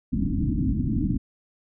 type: low-pass noise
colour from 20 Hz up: white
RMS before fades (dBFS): -24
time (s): 0.12-1.18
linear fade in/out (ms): 20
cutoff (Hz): 300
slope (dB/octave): 96
effects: none